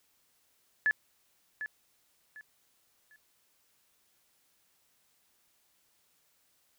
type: tone with echo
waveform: sine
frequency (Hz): 1720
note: A6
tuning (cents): -40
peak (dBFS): -23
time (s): 0.86-0.91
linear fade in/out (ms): 0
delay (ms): 750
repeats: 3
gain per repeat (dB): -11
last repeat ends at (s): 3.16
effects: white hiss -71 dBFS RMS until 6.78 s